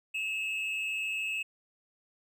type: tone pair together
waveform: triangle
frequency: 2593 / 2794 Hz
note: E7 / F7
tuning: -29 / 0 cents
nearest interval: minor second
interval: 129 cents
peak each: -30 / -37 dBFS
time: 0.14-1.43 s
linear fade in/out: 10 ms
effects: none